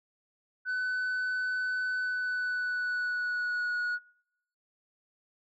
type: tone with pitch glide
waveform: sine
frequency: 1504 to 1457 Hz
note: F#6 to F#6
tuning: +28 to -27 cents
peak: -26 dBFS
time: 0.65-3.99 s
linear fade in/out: 50 ms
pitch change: -55 cents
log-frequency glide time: 1.97-3.78 s
effects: noise-tail reverb RT60 0.8 s tail -25 dB re dry + tanh soft clip ceiling -28 dBFS